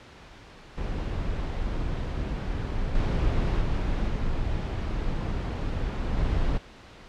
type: noise with level steps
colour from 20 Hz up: brown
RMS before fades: -29 / -24 / -26 / -28 / -25 dBFS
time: 0.77-6.58 s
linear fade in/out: 10 ms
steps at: 2.95 / 3.61 / 4.08 / 6.17 s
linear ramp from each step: 2 ms
effects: pink hiss -48 dBFS RMS until 7.08 s + low-pass 4000 Hz 12 dB/octave